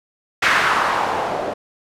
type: noise with low-pass filter sweep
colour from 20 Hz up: blue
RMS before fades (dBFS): -19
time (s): 0.42-1.54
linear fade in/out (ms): 10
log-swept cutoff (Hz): 1800 to 560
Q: 2.1
effects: none